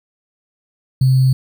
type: tone with sample-and-hold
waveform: sine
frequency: 130.81 Hz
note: C3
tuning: in tune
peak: -9 dBFS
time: 1.01-1.33 s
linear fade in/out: 5 ms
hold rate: 4410 Hz
effects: none